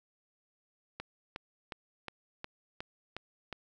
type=click train; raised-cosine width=0.3 ms; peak=-23 dBFS; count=8; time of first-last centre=1-3.527 s; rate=2.77 Hz; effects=none